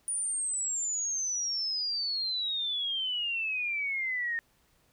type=exponential sweep; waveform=sine; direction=down; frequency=9620 to 1828 Hz; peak=-29 dBFS; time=0.08-4.39 s; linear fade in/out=0 ms; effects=pink hiss -68 dBFS RMS until 4.92 s